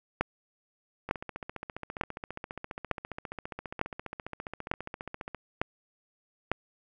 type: two click trains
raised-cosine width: 0.5 ms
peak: -11 / -22 dBFS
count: 8 / 64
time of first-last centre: 0.21-6.516 / 1.09-5.347 s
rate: 1.11 / 14.8 Hz
effects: none